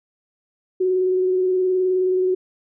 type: tone with vibrato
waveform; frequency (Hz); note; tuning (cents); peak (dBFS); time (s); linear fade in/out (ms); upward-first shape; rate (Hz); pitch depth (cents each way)
sine; 370; F#4; 0; -16; 0.8-2.35; 10; square; 19; 17
effects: none